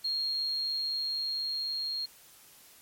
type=tone with level ramp; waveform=sine; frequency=4249 Hz; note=C8; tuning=26 cents sharp; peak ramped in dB=-28 to -31 dBFS; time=0.04-2.06 s; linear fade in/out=10 ms; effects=white hiss -56 dBFS RMS until 2.81 s + MP3 64 kbps